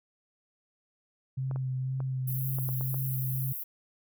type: tone with vibrato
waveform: sine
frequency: 130.81 Hz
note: C3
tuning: in tune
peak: -29 dBFS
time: 1.37-3.53 s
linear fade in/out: 10 ms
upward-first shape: sine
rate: 2 Hz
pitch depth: 20 cents each way
type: clicks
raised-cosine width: 1 ms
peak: -28 dBFS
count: 7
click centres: 1.512 / 1.56 / 2.004 / 2.586 / 2.69 / 2.81 / 2.943 s
type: high-pass noise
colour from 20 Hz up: pink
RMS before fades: -37 dBFS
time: 2.27-3.64 s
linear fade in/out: 10 ms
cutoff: 12000 Hz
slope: 48 dB/octave
effects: none